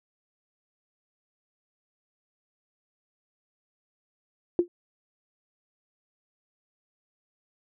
sine tone with exponential decay, 349.2 Hz, F4, in tune, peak -14 dBFS, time 4.59-4.68 s, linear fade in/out 1 ms, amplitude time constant 18 ms, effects none

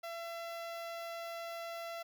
sawtooth tone with notch filter, 674 Hz, E5, 38 cents sharp, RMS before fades -43 dBFS, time 0.03-2.03 s, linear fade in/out 10 ms, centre 8400 Hz, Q 1.2, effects none

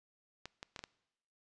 clicks, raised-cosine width 0.2 ms, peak -26 dBFS, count 5, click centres 0.456 / 0.629 / 0.762 / 0.792 / 0.839 s, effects noise-tail reverb RT60 0.9 s tail -22 dB re dry + resampled to 22050 Hz

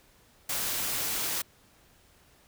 white noise, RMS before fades -31 dBFS, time 0.49-1.42 s, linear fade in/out 5 ms, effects pink hiss -61 dBFS RMS until 2.47 s

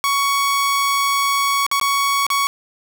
sawtooth tone with dropouts, 1117 Hz, C#6, 13 cents sharp, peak -12 dBFS, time 0.04-2.47 s, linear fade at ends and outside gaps 0 ms, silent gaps 1.665-1.714 / 1.798-1.813 / 2.266-2.302 s, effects none

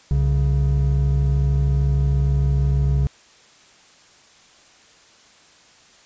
triangle tone pair together, 65.41 / 138.59 Hz, C2 / C#3, 0 / 0 cents, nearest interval octave + minor second, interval 1300 cents, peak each -16 / -17 dBFS, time 0.11-3.07 s, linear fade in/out 0 ms, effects white hiss -51 dBFS RMS until 6.05 s + resampled to 16000 Hz

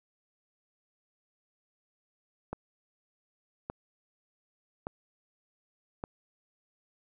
click train, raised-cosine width 1 ms, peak -21 dBFS, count 4, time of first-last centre 2.53-6.039 s, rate 0.855 Hz, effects none

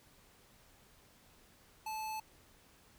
square tone, 870 Hz, A5, 20 cents flat, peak -39 dBFS, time 1.86-2.2 s, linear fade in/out 5 ms, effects pink hiss -64 dBFS RMS until 2.98 s

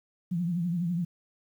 sine tone with vibrato, 173.2 Hz, F3, 14 cents flat, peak -26 dBFS, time 0.31-1.05 s, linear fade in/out 10 ms, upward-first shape triangle, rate 12 Hz, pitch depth 110 cents each way, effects 10-bit

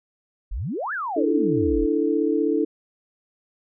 sine exponential two-way sweep, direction up then down, 36.52 to 1760 to 36.52 Hz, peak -25 dBFS, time 0.51-1.86 s, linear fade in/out 10 ms, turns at 0.93 s
sine chord, D suspended second, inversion none, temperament equal, 293.7 / 329.6 / 440 Hz, D4 / E4 / A4, 0 / 0 / 0 cents, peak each -23 dBFS, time 1.16-2.65 s, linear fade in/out 10 ms
effects none

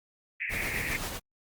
pink band-pass noise, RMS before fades -33 dBFS, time 0.4-0.97 s, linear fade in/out 5 ms, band 1800 to 2500 Hz, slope 96 dB/octave
pink noise with tremolo, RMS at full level -33 dBFS, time 0.49-1.2 s, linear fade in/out 50 ms, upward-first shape sine, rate 7.6 Hz, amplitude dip 40%
effects Opus 24 kbps

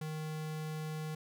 square tone, 155.56 Hz, D#3, in tune, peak -38 dBFS, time 0.01-1.15 s, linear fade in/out 5 ms, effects none

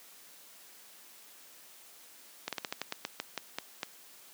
slowing click train, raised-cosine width 0.2 ms, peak -16 dBFS, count 12, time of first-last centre 2.48-3.831 s, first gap 47 ms, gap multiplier 1.18, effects white hiss -55 dBFS RMS until 4.33 s + high-pass 200 Hz 12 dB/octave

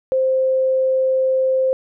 sine tone, 523.3 Hz, C5, in tune, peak -14 dBFS, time 0.12-1.73 s, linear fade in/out 0 ms, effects none

